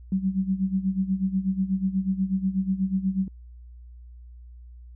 sine tone with tremolo, 190.5 Hz, G3, 49 cents flat, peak -19 dBFS, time 0.12-3.28 s, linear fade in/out 2 ms, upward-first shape sine, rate 8.2 Hz, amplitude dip 80%, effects added 60 Hz sine -42 dBFS peak until 4.95 s

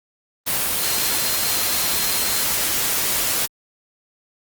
sine tone in noise, 4161 Hz, C8, 10 cents flat, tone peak -30 dBFS, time 0.77-2.45 s, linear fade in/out 20 ms, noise white, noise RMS -21 dBFS, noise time 0.46-3.47 s, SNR -12 dB, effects Opus 24 kbps

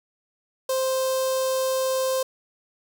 sawtooth tone with notch filter, 523.3 Hz, C5, in tune, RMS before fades -24 dBFS, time 0.69-2.23 s, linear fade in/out 5 ms, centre 2000 Hz, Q 0.55, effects none

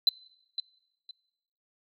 sine tone with echo, 4040 Hz, B7, 39 cents sharp, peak -16 dBFS, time 0.07-0.09 s, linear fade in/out 2 ms, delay 510 ms, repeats 2, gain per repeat -12 dB, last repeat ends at 1.11 s, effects noise-tail reverb RT60 1.0 s tail -24 dB re dry + tanh soft clip ceiling -15 dBFS

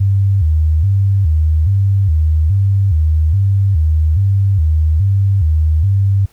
sine tone with vibrato, 87.7 Hz, F2, 8 cents sharp, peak -9 dBFS, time 0-6.26 s, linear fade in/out 10 ms, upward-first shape square, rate 1.2 Hz, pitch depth 200 cents each way, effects pink hiss -52 dBFS RMS until 6.32 s

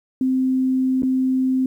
sine tone with dropouts, 260 Hz, C4, 11 cents flat, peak -16 dBFS, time 0.21-1.66 s, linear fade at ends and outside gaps 2 ms, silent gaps 1.022-1.032 s, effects 9-bit

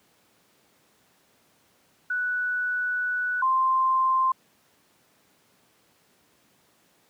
sine tone pair in turn, 1480 / 1046.5 Hz, F#6 / C6, 0 / 0 cents, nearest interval tritone, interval 600 cents, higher first, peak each -24 / -19 dBFS, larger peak second, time 2.1-3.42 / 3.42-4.32 s, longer first, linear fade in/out 5 ms, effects pink hiss -63 dBFS RMS until 7.09 s + high-pass 150 Hz 12 dB/octave

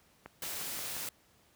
click train, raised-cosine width 0.5 ms, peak -29 dBFS, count 5, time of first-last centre 0.26-0.967 s, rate 5.66 Hz
white noise, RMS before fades -39 dBFS, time 0.42-1.09 s, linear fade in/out 2 ms
effects pink hiss -66 dBFS RMS until 1.55 s + high-pass 60 Hz 12 dB/octave

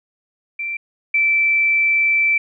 sine tone pair in turn, 2349 / 2329 Hz, D7 / D7, 0 / -15 cents, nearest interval unison, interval 15 cents, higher first, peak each -22 / -13 dBFS, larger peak second, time 0.59-0.77 / 1.14-2.38 s, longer second, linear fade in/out 5 ms, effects none

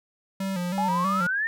square tone with vibrato, 185 Hz, F#3, in tune, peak -27 dBFS, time 0.4-1.27 s, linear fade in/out 5 ms, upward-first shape square, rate 3.1 Hz, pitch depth 75 cents each way
sine exponential sweep, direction up, 810 to 1843 Hz, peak -23 dBFS, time 0.78-1.47 s, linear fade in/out 0 ms
effects none

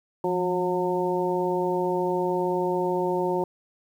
harmonic tone with a mistuned harmonic, 180.9 Hz, F#3, 39 cents flat, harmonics 1 / 2 / 3 / 4 / 5, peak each -32 / -25 / -30 / -34 / -29 dBFS, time 0.24-3.44 s, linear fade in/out 2 ms, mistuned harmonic 1, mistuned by -62 cents, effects 9-bit

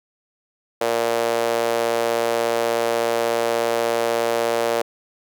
sawtooth tone with high-pass filter, 116.54 Hz, A#2, in tune, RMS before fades -21 dBFS, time 0.81-4.82 s, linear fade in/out 5 ms, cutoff 520 Hz, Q 3.2, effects none

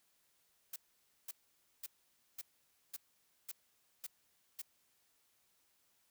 blue noise bursts, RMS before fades -44 dBFS, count 8, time 0.73-4.618 s, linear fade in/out 5 ms, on 31 ms, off 520 ms, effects white hiss -75 dBFS RMS until 6.1 s

